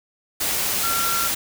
sine tone in noise, 1367 Hz, F6, 37 cents flat, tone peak -24 dBFS, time 0.83-1.28 s, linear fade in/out 10 ms, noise white, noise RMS -23 dBFS, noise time 0.4-1.35 s, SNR -4 dB, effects none

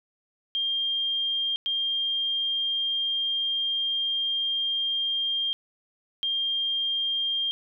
sine tone bursts at uneven times, 3203 Hz, G7, 37 cents sharp, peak -24 dBFS, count 3, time 0.55-1.56 / 1.66-5.53 / 6.23-7.51 s, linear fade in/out 0 ms, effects none

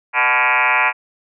sine tone with frequency modulation, 1661.2 Hz, G#6, in tune, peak -12 dBFS, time 0.13-0.93 s, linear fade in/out 50 ms, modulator 131 Hz, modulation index 6.7, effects none

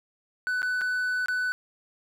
triangle tone with dropouts, 1496 Hz, F#6, 19 cents sharp, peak -23 dBFS, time 0.47-1.52 s, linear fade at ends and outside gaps 0 ms, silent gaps 0.619-0.629 / 0.811-0.816 / 1.259-1.284 s, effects none

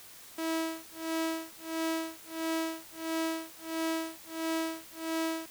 sawtooth tone with tremolo, 324.5 Hz, E4, 27 cents flat, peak -25 dBFS, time 0.38-5.46 s, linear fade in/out 5 ms, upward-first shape sine, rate 1.5 Hz, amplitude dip 100%, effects white hiss -51 dBFS RMS until 5.5 s

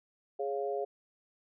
sine chord, Db major, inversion second, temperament equal, 415.3 / 554.4 / 698.5 Hz, Ab4 / Db5 / F5, 0 / 0 / 0 cents, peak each -34 / -37 / -37 dBFS, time 0.39-0.85 s, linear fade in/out 10 ms, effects none

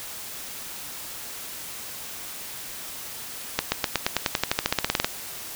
accelerating click train, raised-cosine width 0.2 ms, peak -3 dBFS, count 19, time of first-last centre 3.59-5.045 s, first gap 130 ms, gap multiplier 0.94, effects white hiss -37 dBFS RMS until 5.55 s

